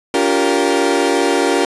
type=chord; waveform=30% pulse; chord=G half-diminished seventh; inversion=second; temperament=equal with one note detuned; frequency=284.3 / 349.2 / 392 / 466.2 Hz; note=Db4 / F4 / G4 / Bb4; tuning=+44 / 0 / 0 / 0 cents; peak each=-16 dBFS; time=0.14-1.65 s; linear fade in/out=2 ms; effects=resampled to 24000 Hz + 7-bit